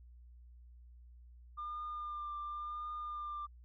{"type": "tone with vibrato", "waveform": "sine", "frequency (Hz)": 1200, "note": "D6", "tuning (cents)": 37, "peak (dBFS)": -38, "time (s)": [1.57, 3.47], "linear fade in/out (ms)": 20, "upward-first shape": "triangle", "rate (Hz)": 0.93, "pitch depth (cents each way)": 24, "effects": ["tanh soft clip ceiling -36 dBFS", "added 60 Hz sine -54 dBFS peak until 3.64 s"]}